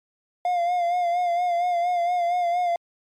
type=tone with vibrato; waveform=triangle; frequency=703 Hz; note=F5; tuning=11 cents sharp; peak=-18 dBFS; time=0.45-2.76 s; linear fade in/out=2 ms; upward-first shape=sine; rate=4.3 Hz; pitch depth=44 cents each way; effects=MP3 64 kbps